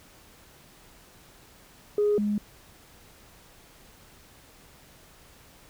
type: tone pair in turn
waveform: sine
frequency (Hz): 415.3 / 207.7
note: G#4 / G#3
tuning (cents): 0 / 0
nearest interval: octave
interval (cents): 1200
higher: first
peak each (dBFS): -19 / -23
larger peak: first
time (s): 1.98-2.18 / 2.18-2.38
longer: neither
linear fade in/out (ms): 2
effects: tanh soft clip ceiling -16 dBFS + pink hiss -54 dBFS RMS until 5.69 s